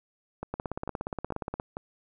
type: two click trains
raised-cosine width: 1 ms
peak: -20 / -18 dBFS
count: 4 / 19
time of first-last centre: 0.43-1.769 / 0.54-1.599 s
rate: 2.24 / 17 Hz
effects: none